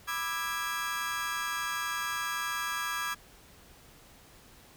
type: chord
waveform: 35% pulse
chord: E dominant seventh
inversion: second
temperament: just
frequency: 988.9 / 1186.7 / 1318.5 / 1648.1 Hz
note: B5 / D6 / E6 / G#6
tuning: +2 / +18 / 0 / -14 cents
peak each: -39 / -35 / -38 / -33 dBFS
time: 0.07-3.15 s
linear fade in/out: 20 ms
effects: pink hiss -56 dBFS RMS until 4.76 s